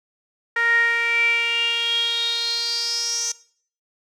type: tone with band-pass filter sweep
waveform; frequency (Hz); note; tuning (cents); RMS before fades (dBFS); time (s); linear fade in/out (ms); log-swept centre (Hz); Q
sawtooth; 466.2; A#4; 0; -22; 0.56-3.32; 5; 1700 to 6100; 9.4
effects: noise-tail reverb RT60 0.5 s tail -18 dB re dry